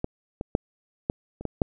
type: clicks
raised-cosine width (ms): 2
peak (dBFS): -13 / -17 / -7 / -10 / -24 / -14 / -7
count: 7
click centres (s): 0.044 / 0.411 / 0.551 / 1.099 / 1.41 / 1.453 / 1.618
effects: none